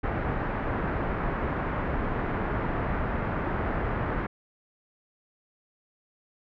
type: low-pass noise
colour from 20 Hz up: pink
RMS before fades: -29 dBFS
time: 0.03-4.27 s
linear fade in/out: 10 ms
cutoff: 1800 Hz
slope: 24 dB/octave
effects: none